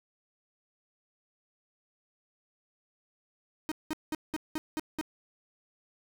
45% pulse tone bursts, 310.9 Hz, D#4, 1 cent flat, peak -30 dBFS, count 7, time 3.69-5.012 s, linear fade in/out 0 ms, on 26 ms, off 190 ms, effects 10-bit

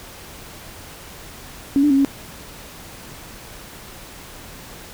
sine tone with pitch steps, 278.4 / 294.3 / 272.4 / 276.6 Hz, C#4 / D4 / C#4 / C#4, +8 / +4 / -30 / -4 cents, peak -12 dBFS, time 1.76-2.048 s, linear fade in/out 0 ms, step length 72 ms, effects pink hiss -39 dBFS RMS until 4.93 s

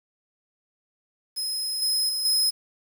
sawtooth tone with level steps, 5110 Hz, D#8, 45 cents sharp, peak -24 / -19 / -23 / -17 dBFS, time 1.36-2.51 s, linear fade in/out 20 ms, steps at 1.82 / 2.09 / 2.25 s, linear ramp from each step 2 ms, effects 8-bit

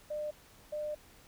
sine tone bursts at uneven times, 601 Hz, D5, 40 cents sharp, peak -34 dBFS, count 2, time 0.1-0.31 / 0.72-0.95 s, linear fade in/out 10 ms, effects pink hiss -59 dBFS RMS until 1.27 s

